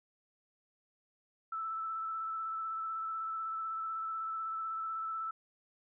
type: tone with vibrato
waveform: sine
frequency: 1318.5 Hz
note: E6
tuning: in tune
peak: -35 dBFS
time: 1.52-5.31 s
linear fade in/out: 5 ms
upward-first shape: square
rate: 16 Hz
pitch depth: 13 cents each way
effects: none